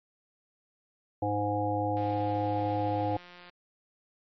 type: harmonic tone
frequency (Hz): 103.4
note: G#2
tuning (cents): -7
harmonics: 1 / 3 / 5 / 7 / 8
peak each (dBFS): -33 / -33 / -33 / -33 / -33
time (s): 1.22-3.17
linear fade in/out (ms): 5
type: click train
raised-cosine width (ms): 0.3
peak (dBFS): -34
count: 271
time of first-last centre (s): 1.97-3.495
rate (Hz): 177
effects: MP3 32 kbps